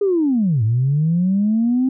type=linear two-way sweep; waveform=sine; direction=down then up; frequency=415.3 to 105.5 to 263.9 Hz; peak=-13 dBFS; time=0.01-1.89 s; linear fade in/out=5 ms; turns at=0.63 s; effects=tanh soft clip ceiling -9 dBFS